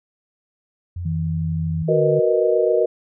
sine tone, 88 Hz, F2, 14 cents sharp, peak -25 dBFS, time 0.96-1.83 s, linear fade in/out 5 ms
sine tone with pitch glide, 160.7 to 149.07 Hz, E3 to D3, -44 to +26 cents, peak -21 dBFS, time 1.05-2.2 s, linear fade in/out 10 ms, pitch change -130 cents, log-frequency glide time 1.92-2 s
sine chord, B major seventh, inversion second, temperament equal, 370 / 466.2 / 493.9 / 622.3 Hz, F#4 / A#4 / B4 / D#5, 0 / 0 / 0 / 0 cents, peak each -21 / -18 / -23 / -20 dBFS, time 1.88-2.86 s, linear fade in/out 10 ms
effects none

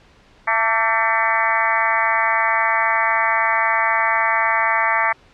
harmonic tone with a mistuned harmonic, 223.8 Hz, A3, 30 cents sharp, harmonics 3 / 4 / 5 / 6 / 7 / 8 / 9 / 10, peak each -26 / -21 / -22 / -27 / -27 / -23 / -22 / -25 dBFS, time 0.47-5.13 s, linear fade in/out 10 ms, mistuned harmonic 5, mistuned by +51 cents, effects pink hiss -51 dBFS RMS until 5.33 s + low-pass 4000 Hz 12 dB/octave

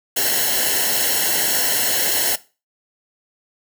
white noise with comb filter, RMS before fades -19 dBFS, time 0.16-2.36 s, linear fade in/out 10 ms, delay 0.83 ms, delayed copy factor -0.8, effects noise-tail reverb RT60 0.3 s tail -18 dB re dry

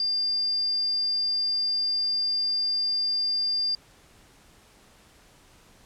sine tone, 4800 Hz, D8, 37 cents sharp, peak -23 dBFS, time 0-3.75 s, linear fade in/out 2 ms, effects pink hiss -56 dBFS RMS until 5.85 s + low-pass 11000 Hz 12 dB/octave

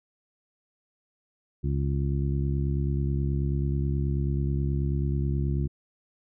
harmonic tone, 69.3 Hz, C#2, in tune, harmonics 1 / 2 / 3 / 4 / 5, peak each -27 / -27 / -35 / -39 / -37 dBFS, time 1.63-5.68 s, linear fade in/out 20 ms, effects none

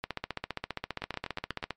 two click trains, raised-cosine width 0.3 ms, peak -16 / -19 dBFS, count 26 / 6, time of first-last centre 0.04-1.707 / 1.02-1.628 s, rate 15 / 8.23 Hz, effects noise-tail reverb RT60 0.1 s tail -20 dB re dry + MP3 64 kbps

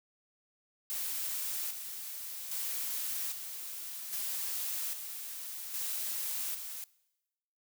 blue noise with tremolo, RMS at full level -36 dBFS, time 0.9-6.84 s, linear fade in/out 0 ms, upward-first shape square, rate 0.62 Hz, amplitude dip 50%, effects noise-tail reverb RT60 1.0 s tail -22 dB re dry

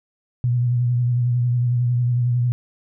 sine tone with vibrato, 122 Hz, B2, 21 cents flat, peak -16 dBFS, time 0.44-2.52 s, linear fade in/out 0 ms, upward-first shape triangle, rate 11 Hz, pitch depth 42 cents each way, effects none

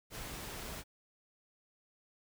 pink noise, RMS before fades -44 dBFS, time 0.1-0.84 s, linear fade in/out 50 ms, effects none

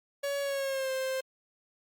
45% pulse tone with pitch glide, 563 to 525.3 Hz, C#5 to C5, +27 to +7 cents, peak -30 dBFS, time 0.23-1.21 s, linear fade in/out 10 ms, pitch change -120 cents, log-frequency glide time 0.41-0.91 s, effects Opus 48 kbps

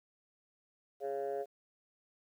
sine chord, Db major, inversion second, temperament just, 415.8 / 554.4 / 693 Hz, Ab4 / Db5 / F5, +2 / 0 / -14 cents, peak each -36 / -38 / -39 dBFS, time 1-1.46 s, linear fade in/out 50 ms, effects tanh soft clip ceiling -29 dBFS + 11-bit

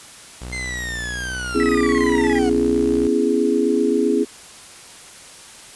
sawtooth tone with vibrato, 61 Hz, B1, 21 cents flat, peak -26 dBFS, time 0.41-3.08 s, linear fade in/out 10 ms, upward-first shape triangle, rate 1.3 Hz, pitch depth 55 cents each way
40% pulse linear sweep, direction down, 2093 to 714 Hz, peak -25 dBFS, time 0.52-2.5 s, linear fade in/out 10 ms
sine chord, C# minor seventh, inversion third, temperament just, 249.5 / 277.2 / 332.6 / 415.8 Hz, B3 / C#4 / E4 / G#4, +18 / 0 / +16 / +2 cents, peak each -21 / -22 / -21 / -19 dBFS, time 1.54-4.25 s, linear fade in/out 20 ms
sine tone bursts, 1953 Hz, B6, 20 cents flat, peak -22 dBFS, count 14, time 1.6-2.386 s, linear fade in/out 0 ms, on 32 ms, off 26 ms
effects white hiss -41 dBFS RMS until 5.75 s + resampled to 24000 Hz

